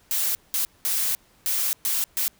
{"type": "noise bursts at uneven times", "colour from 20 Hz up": "blue", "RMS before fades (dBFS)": -24, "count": 6, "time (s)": [[0.11, 0.35], [0.54, 0.65], [0.85, 1.15], [1.46, 1.73], [1.85, 2.04], [2.17, 2.28]], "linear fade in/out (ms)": 0, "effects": ["pink hiss -59 dBFS RMS until 2.39 s"]}